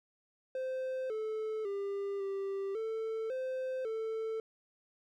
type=tone with pitch steps; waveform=triangle; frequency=519 / 435.6 / 398.7 / 392.2 / 444.6 / 518 / 444 Hz; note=C5 / A4 / G4 / G4 / A4 / C5 / A4; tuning=-14 / -17 / +29 / +1 / +18 / -17 / +16 cents; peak=-32 dBFS; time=0.55-4.4 s; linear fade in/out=2 ms; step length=550 ms; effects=none